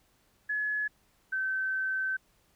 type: tone pair in turn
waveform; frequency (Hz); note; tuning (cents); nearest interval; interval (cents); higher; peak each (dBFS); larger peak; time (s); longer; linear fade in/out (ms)
sine; 1700 / 1539.1; G#6 / G6; +40 / -32; major second; 172; first; -28; neither; 0.49-0.88 / 1.32-2.17; second; 10
effects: pink hiss -68 dBFS RMS until 2.55 s